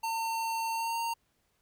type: tone with pitch glide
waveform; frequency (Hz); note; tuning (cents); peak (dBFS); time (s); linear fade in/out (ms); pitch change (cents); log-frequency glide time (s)
square; 906 to 922.9; A#5 to A#5; -50 to -18; -31; 0.03-1.14; 10; +32; 0.72-0.99
effects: pink hiss -74 dBFS RMS until 1.61 s